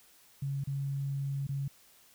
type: tone with dropouts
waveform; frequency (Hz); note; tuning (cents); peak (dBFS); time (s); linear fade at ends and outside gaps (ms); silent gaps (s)
sine; 138.6; C#3; 0; -31; 0.42-1.68; 5; 0.639-0.672 / 1.469-1.49
effects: white hiss -61 dBFS RMS until 2.14 s